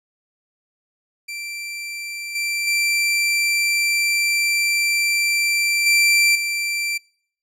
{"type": "tone with level steps", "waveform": "sawtooth", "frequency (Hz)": 2349, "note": "D7", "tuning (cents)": 0, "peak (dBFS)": [-25, -18, -14, -10, -18], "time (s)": [1.28, 6.98], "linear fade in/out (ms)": 10, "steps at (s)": [2.35, 2.67, 5.86, 6.35], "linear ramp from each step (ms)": 5, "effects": ["noise-tail reverb RT60 0.6 s tail -25 dB re dry", "low-pass 12000 Hz 12 dB/octave"]}